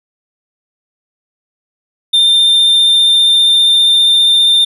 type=tone with vibrato; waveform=triangle; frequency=3600 Hz; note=A7; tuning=39 cents sharp; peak=-5 dBFS; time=2.13-4.65 s; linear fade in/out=10 ms; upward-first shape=sine; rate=15 Hz; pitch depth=13 cents each way; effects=none